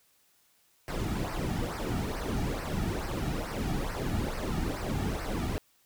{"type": "noise with flanger", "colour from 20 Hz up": "brown", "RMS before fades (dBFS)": -32, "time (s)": [0.88, 5.58], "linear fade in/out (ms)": 0, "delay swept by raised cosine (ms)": [0.28, 1.98], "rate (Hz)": 2.3, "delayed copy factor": -0.7, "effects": ["white hiss -67 dBFS RMS until 5.85 s"]}